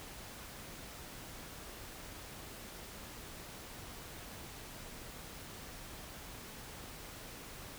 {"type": "silence", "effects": ["pink hiss -49 dBFS RMS until 7.78 s"]}